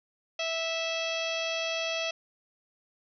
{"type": "harmonic tone with a mistuned harmonic", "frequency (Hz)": 656, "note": "E5", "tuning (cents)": -9, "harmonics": [1, 2, 3, 4, 5, 6, 7, 8, 9], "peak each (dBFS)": [-33, -42, -42, -34, -36, -44, -44, -43, -44], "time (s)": [0.39, 2.11], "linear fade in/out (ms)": 5, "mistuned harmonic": 7, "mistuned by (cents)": -40, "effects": []}